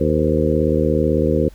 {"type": "harmonic tone with a mistuned harmonic", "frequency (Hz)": 77.78, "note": "D#2", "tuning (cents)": 0, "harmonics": [1, 2, 3, 4, 5, 6, 7], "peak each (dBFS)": [-22, -22, -22, -22, -22, -22, -22], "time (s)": [0, 1.49], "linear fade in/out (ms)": 10, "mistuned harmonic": 7, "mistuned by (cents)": -69, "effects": ["added 50 Hz sine -41 dBFS peak until 1.54 s", "pink hiss -52 dBFS RMS until 1.54 s"]}